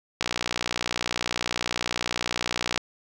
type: click train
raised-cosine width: 0.2 ms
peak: -7 dBFS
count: 155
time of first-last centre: 0.21-2.777 s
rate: 60 Hz
effects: none